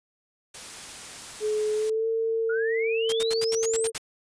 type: noise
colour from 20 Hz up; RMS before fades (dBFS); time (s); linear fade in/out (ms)
white; -40; 0.54-1.9; 5
type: tone with pitch glide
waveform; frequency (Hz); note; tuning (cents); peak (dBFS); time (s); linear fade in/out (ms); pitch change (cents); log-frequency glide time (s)
sine; 426.7 to 451; G#4 to A4; +47 to +43; -23; 1.4-3.92; 50; +96; 1.75-2.08
type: exponential sweep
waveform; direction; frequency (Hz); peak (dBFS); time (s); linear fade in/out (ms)
sine; up; 1396.9 to 9100; -30; 2.49-3.9; 10
type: noise bursts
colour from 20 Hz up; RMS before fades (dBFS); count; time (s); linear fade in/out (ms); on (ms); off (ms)
white; -30; 9; 3.09-3.981; 5; 35; 72
effects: resampled to 22050 Hz